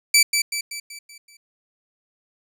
15% pulse tone with echo, 2316 Hz, D7, 25 cents flat, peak -5 dBFS, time 0.14-0.23 s, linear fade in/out 5 ms, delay 190 ms, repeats 6, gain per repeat -6 dB, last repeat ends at 1.37 s, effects none

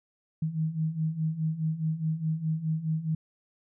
sine beating tone pair, 155.56 / 160.36 Hz, D#3 / E3, 0 / -47 cents, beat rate 4.8 Hz, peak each -32 / -28 dBFS, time 0.42-3.15 s, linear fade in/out 5 ms, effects none

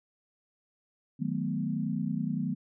sine chord, B dominant seventh, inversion first, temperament equal with one note detuned, 155.56 / 185 / 216.3 / 246.9 Hz, D#3 / F#3 / A3 / B3, 0 / 0 / -29 / 0 cents, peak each -34 dBFS, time 1.19-2.55 s, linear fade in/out 20 ms, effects none

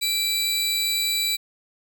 sawtooth tone pair together, 2349 / 3951 Hz, D7 / B7, 0 / 0 cents, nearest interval major sixth, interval 900 cents, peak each -26 / -19 dBFS, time 0.01-1.37 s, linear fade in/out 20 ms, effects none

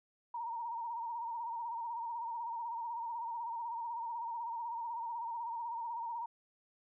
sine tone with vibrato, 932.3 Hz, A#5, in tune, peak -37 dBFS, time 0.34-6.26 s, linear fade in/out 5 ms, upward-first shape sine, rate 16 Hz, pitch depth 58 cents each way, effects none

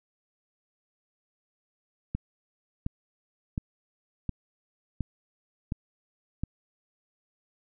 click train, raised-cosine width 5 ms, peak -17 dBFS, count 7, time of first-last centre 2.15-6.436 s, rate 1.4 Hz, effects none

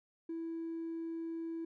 sine tone with hard clipping, 329.6 Hz, E4, in tune, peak -38 dBFS, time 0.29-1.65 s, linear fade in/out 5 ms, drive 1 dB, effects none

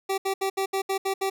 25% pulse tone bursts, 387.2 Hz, G4, 21 cents flat, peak -20 dBFS, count 8, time 0.09-1.3 s, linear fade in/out 10 ms, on 90 ms, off 70 ms, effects none

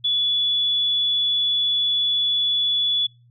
sine tone, 3426 Hz, A7, 47 cents flat, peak -18 dBFS, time 0.04-3.07 s, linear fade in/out 10 ms, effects noise-tail reverb RT60 0.3 s tail -25 dB re dry + added 120 Hz sine -51 dBFS peak until 3.3 s

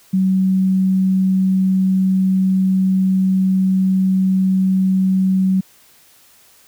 sine tone, 188.9 Hz, F#3, 36 cents sharp, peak -12 dBFS, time 0.13-5.61 s, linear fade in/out 10 ms, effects white hiss -50 dBFS RMS until 6.67 s

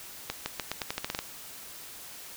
accelerating click train, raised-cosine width 0.2 ms, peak -13 dBFS, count 11, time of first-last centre 0.3-1.19 s, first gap 160 ms, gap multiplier 0.86, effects white hiss -45 dBFS RMS until 2.36 s

